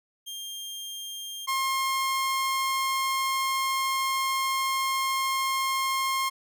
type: tone pair in turn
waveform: sawtooth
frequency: 3200 / 1067.9 Hz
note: G7 / C6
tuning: +35 / +35 cents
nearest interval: octave + perfect fifth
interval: 1900 cents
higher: first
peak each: -32 / -21 dBFS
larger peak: second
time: 0.26-1.47 / 1.47-6.3 s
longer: second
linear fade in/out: 20 ms
effects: none